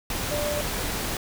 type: tone in noise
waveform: sine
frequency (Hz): 590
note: D5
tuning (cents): +8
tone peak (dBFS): -27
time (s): 0.31-0.61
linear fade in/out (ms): 2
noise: pink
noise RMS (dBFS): -29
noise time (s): 0.1-1.17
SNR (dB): -1
effects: none